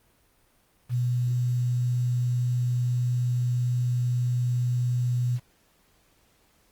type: tone with quantisation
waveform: sine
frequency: 122.8 Hz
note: B2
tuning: 9 cents flat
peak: -22 dBFS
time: 0.89-5.4 s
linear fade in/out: 50 ms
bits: 8
effects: pink hiss -64 dBFS RMS until 6.71 s + Opus 32 kbps